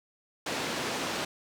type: band-pass noise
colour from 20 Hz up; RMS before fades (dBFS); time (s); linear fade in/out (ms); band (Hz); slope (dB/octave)
pink; -33; 0.46-1.25; 5; 220 to 6100; 12
effects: none